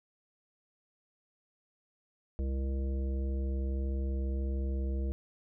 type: harmonic tone with a mistuned harmonic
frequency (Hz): 67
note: C2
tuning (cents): +42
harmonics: 1 / 3 / 5 / 7 / 9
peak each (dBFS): -30 / -42 / -44 / -47 / -52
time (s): 2.39-5.12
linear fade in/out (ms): 0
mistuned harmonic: 1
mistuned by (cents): -15
effects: none